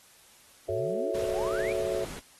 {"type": "chord", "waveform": "sine", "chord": "F# minor seventh", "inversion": "none", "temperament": "equal", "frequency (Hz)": [370, 440, 554.4, 659.3], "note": ["F#4", "A4", "C#5", "E5"], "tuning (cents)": [0, 0, 0, 0], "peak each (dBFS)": -33, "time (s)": [0.68, 2.05], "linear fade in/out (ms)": 10}
{"type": "exponential sweep", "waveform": "sine", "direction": "up", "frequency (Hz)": [87.31, 2489], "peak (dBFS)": -36, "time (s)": [0.69, 1.73], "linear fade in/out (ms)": 10}
{"type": "noise", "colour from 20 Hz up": "pink", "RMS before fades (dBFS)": -42, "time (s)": [1.14, 2.2], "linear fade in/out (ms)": 10}
{"effects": ["white hiss -57 dBFS RMS until 2.39 s", "AAC 32 kbps"]}